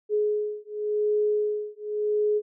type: beating tone pair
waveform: sine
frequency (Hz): 420.3 / 421.2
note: G#4 / G#4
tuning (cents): +21 / +24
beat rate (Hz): 0.9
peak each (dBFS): -26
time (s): 0.09-2.42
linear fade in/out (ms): 50
effects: none